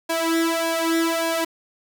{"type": "tone with flanger", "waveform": "sawtooth", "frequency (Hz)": 329.6, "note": "E4", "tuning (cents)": 0, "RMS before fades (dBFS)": -22, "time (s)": [0.09, 1.45], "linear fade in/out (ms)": 10, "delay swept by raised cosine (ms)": [1.2, 2.5], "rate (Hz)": 1.7, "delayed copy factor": 0.85, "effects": ["7-bit"]}